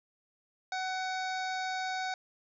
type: harmonic tone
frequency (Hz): 749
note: F#5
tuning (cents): +21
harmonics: 1 / 2 / 3 / 5 / 6 / 7 / 8 / 9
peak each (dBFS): -34 / -38 / -43 / -44 / -47 / -50 / -53 / -54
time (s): 0.72-2.14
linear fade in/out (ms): 2
effects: none